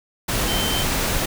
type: tone in noise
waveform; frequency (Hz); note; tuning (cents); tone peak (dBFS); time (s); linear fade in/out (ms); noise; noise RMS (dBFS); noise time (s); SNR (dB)
sine; 3100; G7; -20; -25; 0.48-0.84; 10; pink; -22; 0.28-1.26; -6
effects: none